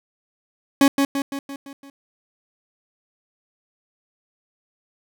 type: tone with echo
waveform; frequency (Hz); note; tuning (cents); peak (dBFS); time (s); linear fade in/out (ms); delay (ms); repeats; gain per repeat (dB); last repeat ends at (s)
40% pulse; 277.2; C#4; 0; -10; 0.81-0.88; 2; 170; 6; -5; 1.9
effects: none

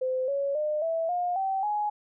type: tone with pitch steps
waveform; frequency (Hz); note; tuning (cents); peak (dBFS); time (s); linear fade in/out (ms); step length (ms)
sine; 515 / 558.4 / 605.4 / 656.4 / 711.7 / 771.6 / 836.6; C5 / C#5 / D#5 / E5 / F5 / G5 / G#5; -28 / +13 / -48 / -8 / +33 / -28 / +12; -25; 0.01-1.9; 10; 270
effects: none

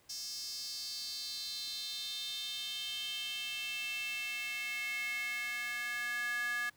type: tone with high-pass filter sweep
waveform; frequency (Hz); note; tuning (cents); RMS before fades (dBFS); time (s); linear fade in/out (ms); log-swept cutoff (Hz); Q
square; 240.8; B3; -44; -39; 0.09-6.7; 10; 5400 to 1600; 5.8
effects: pink hiss -67 dBFS RMS until 6.76 s + high-pass 60 Hz 12 dB/octave

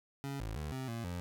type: tone with pitch steps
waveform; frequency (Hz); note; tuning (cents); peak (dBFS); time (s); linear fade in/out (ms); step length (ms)
25% pulse; 138.6 / 54.2 / 75.3 / 131.2 / 115.5 / 88; C#3 / A1 / D2 / C3 / A#2 / F2; 0 / -25 / +44 / +5 / -16 / +14; -34; 0.24-1.2; 0; 160
effects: none

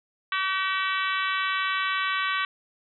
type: harmonic tone with a mistuned harmonic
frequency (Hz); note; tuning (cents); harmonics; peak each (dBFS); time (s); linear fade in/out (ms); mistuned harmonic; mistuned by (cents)
381; G4; -49; 3 / 4 / 5 / 6 / 7 / 8 / 9 / 10; -28 / -30 / -32 / -34 / -35 / -36 / -37 / -38; 0.32-2.45; 2; 10; +38
effects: none

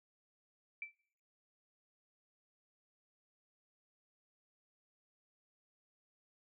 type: tone with exponential decay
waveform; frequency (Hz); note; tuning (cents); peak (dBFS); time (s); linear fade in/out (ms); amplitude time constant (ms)
sine; 2329; D7; -15; -37; 0.82-0.94; 2; 26
effects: noise-tail reverb RT60 0.7 s tail -24 dB re dry

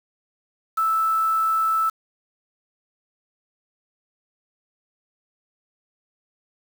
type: tone with quantisation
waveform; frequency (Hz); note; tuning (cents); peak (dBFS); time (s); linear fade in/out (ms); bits
sine; 1316; E6; -3; -18; 0.77-1.9; 10; 6
effects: none

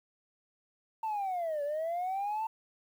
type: linear two-way sweep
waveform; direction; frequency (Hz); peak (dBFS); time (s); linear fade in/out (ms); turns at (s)
sine; down then up; 900 to 567 to 900; -29; 1.03-2.47; 5; 1.63
effects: tanh soft clip ceiling -29 dBFS + 10-bit

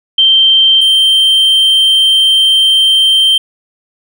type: tone pair in turn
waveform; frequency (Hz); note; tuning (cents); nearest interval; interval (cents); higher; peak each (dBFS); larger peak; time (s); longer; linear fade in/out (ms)
sine / triangle; 3136 / 3136; G7 / G7; 0 / 0; unison; 0; neither; -4; neither; 0.18-0.81 / 0.81-3.38; second; 5
effects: none

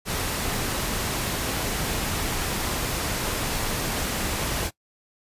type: noise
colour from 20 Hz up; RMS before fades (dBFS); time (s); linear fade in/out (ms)
pink; -27; 0.05-4.71; 50
effects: noise-tail reverb RT60 0.1 s tail -21 dB re dry + resampled to 32000 Hz

